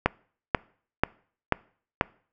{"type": "click train", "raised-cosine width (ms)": 0.5, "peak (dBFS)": -4, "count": 5, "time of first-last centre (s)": [0.06, 2.011], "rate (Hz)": 2.05, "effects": ["noise-tail reverb RT60 0.5 s tail -24 dB re dry"]}